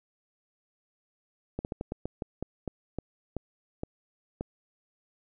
slowing click train, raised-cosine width 2 ms, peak -19 dBFS, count 13, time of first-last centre 1.59-4.409 s, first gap 59 ms, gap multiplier 1.23, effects none

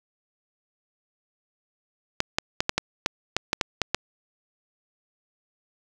clicks, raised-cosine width 0.2 ms, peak -4 dBFS, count 11, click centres 2.204 / 2.385 / 2.605 / 2.694 / 2.78 / 3.061 / 3.366 / 3.531 / 3.612 / 3.817 / 3.946 s, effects 7-bit

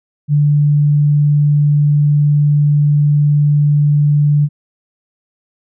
sine tone, 146.83 Hz, D3, in tune, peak -8 dBFS, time 0.28-4.49 s, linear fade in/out 50 ms, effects none

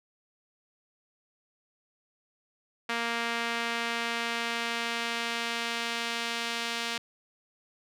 sawtooth tone with band-pass filter sweep, 233.1 Hz, A#3, in tune, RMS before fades -32 dBFS, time 2.89-6.98 s, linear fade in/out 5 ms, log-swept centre 2100 to 3400 Hz, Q 0.98, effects none

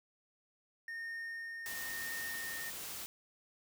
triangle tone with tremolo, 1835 Hz, A#6, 28 cents flat, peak -38 dBFS, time 0.88-2.7 s, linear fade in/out 2 ms, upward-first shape sine, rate 0.98 Hz, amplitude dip 25%
white noise, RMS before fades -44 dBFS, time 1.66-3.06 s, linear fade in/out 0 ms
effects none

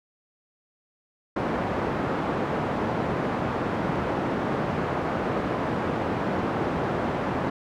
pink band-pass noise, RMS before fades -27 dBFS, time 1.36-7.5 s, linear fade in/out 5 ms, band 140 to 1200 Hz, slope 12 dB/octave, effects none

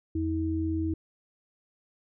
sine tone pair together, 85.1 / 320.4 Hz, F2 / E4, -44 / -49 cents, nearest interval octave + major seventh, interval 2295 cents, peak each -30 / -28 dBFS, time 0.15-0.94 s, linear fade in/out 5 ms, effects none

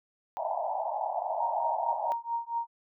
pink band-pass noise, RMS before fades -32 dBFS, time 0.37-2.12 s, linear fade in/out 0 ms, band 620 to 930 Hz, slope 96 dB/octave
sine tone with tremolo, 932 Hz, A#5, 1 cent flat, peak -26 dBFS, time 1.38-2.67 s, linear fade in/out 50 ms, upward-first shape triangle, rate 4.4 Hz, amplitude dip 100%
effects none

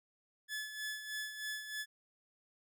sawtooth tone with tremolo, 1720 Hz, A6, 40 cents flat, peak -34 dBFS, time 0.48-1.86 s, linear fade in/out 50 ms, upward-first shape sine, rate 3.2 Hz, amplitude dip 60%, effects none

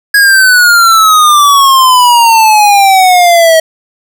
square exponential sweep, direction down, 1661.2 to 638 Hz, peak -3 dBFS, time 0.14-3.6 s, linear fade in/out 5 ms, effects none

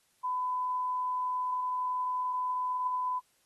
sine tone, 1004 Hz, B5, 28 cents sharp, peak -29 dBFS, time 0.23-3.2 s, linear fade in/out 20 ms, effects white hiss -70 dBFS RMS until 3.45 s + AAC 32 kbps

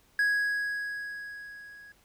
triangle tone with level ramp, 1661.2 Hz, G#6, in tune, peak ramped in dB -20 to -46 dBFS, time 0.19-1.92 s, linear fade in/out 2 ms, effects pink hiss -64 dBFS RMS until 2.04 s

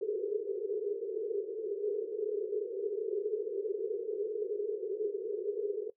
white band-pass noise, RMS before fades -35 dBFS, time 0.01-5.9 s, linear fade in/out 5 ms, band 390 to 450 Hz, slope 96 dB/octave, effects noise-tail reverb RT60 0.1 s tail -19 dB re dry

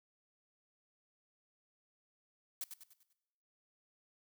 blue noise with echo, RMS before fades -40 dBFS, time 2.61-2.64 s, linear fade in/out 2 ms, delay 98 ms, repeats 5, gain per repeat -7 dB, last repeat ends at 3.13 s, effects noise-tail reverb RT60 1.0 s tail -20 dB re dry

